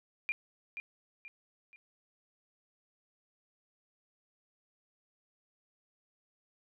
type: tone with echo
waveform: sine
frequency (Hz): 2400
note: D7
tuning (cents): +37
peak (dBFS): -30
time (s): 0.29-0.32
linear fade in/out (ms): 0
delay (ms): 480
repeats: 3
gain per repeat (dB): -8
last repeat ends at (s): 1.76
effects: none